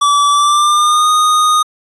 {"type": "tone with pitch glide", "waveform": "square", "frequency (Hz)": [1154, 1236.8], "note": ["D6", "D#6"], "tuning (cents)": [-31, -11], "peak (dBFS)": -9, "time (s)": [0.01, 1.63], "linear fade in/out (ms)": 10, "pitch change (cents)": 120, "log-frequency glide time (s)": [0.3, 1.1], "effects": ["resampled to 24000 Hz"]}